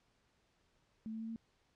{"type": "tone with pitch steps", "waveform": "sine", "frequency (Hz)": [220, 222.2, 224.4, 226.6], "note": ["A3", "A3", "A3", "A#3"], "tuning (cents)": [0, 17, 34, -49], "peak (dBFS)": -40, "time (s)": [1.06, 1.36], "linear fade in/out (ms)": 0, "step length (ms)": 75, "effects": ["pink hiss -75 dBFS RMS until 1.75 s", "low-pass 6000 Hz 12 dB/octave"]}